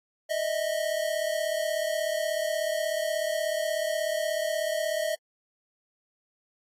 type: tone pair together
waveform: square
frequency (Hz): 613 / 649.5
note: D#5 / E5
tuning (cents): -26 / -26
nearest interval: minor second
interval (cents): 100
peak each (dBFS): -30 / -30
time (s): 0.29-5.16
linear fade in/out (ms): 20
effects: AAC 48 kbps